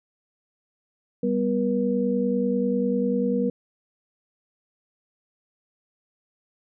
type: tone cluster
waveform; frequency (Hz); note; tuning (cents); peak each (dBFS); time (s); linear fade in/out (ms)
sine; 196.2 / 246.4 / 479.4; G3 / B3 / A#4; +2 / -4 / +48; -25; 1.23-3.5; 5
effects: none